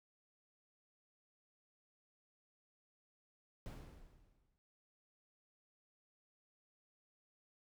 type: noise with exponential decay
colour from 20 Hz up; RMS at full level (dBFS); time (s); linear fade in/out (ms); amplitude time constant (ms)
brown; -44; 3.66-4.58; 0; 200
effects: none